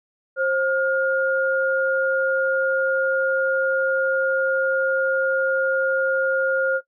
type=tone pair together; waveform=sine; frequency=531.9 / 1420 Hz; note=C5 / F6; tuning=+28 / +28 cents; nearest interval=octave + perfect fourth; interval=1700 cents; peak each=-20 / -21 dBFS; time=0.36-6.81 s; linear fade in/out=50 ms; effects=noise-tail reverb RT60 0.1 s tail -18 dB re dry